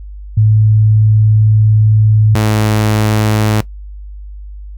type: tone pair in turn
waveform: sine / sawtooth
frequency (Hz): 107.8 / 107.31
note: A2 / A2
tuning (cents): -35 / -43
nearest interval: unison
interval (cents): 8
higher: first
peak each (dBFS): -6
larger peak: neither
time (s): 0.37-2.35 / 2.35-3.61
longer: first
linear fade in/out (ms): 5
effects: noise-tail reverb RT60 0.1 s tail -18 dB re dry + added 50 Hz sine -26 dBFS peak until 4.77 s